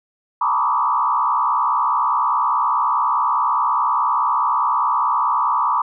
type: tone with frequency modulation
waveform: sine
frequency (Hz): 1065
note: C6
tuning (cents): +30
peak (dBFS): -15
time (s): 0.41-5.82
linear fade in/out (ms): 5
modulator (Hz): 64.8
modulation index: 2.6
effects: none